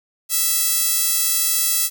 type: tone with high-pass filter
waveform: sawtooth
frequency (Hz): 659.3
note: E5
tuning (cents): 0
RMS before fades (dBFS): -19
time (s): 0.29-1.9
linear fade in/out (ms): 50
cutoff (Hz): 8100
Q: 0.6
effects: none